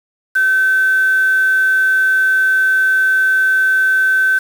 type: tone with quantisation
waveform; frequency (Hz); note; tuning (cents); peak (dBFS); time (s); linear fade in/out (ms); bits
sine; 1535; G6; -37; -10; 0.35-4.39; 10; 5
effects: none